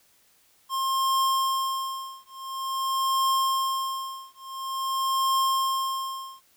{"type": "tone with tremolo", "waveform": "square", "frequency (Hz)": 1065, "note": "C6", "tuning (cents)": 30, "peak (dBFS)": -21, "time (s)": [0.69, 6.43], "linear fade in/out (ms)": 50, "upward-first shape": "triangle", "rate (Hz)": 0.48, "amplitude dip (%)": 100, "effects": ["white hiss -62 dBFS RMS until 6.56 s"]}